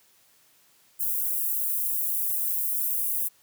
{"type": "high-pass noise", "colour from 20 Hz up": "white", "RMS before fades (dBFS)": -27, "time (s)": [0.99, 3.29], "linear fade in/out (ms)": 20, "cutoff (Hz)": 11000, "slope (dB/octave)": 24, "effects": ["white hiss -61 dBFS RMS until 3.42 s", "high-pass 60 Hz 12 dB/octave"]}